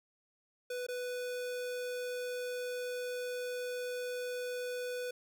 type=tone with dropouts; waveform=square; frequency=495.4 Hz; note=B4; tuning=5 cents sharp; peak=-37 dBFS; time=0.7-5.11 s; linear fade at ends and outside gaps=5 ms; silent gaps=0.867-0.885 s; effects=13-bit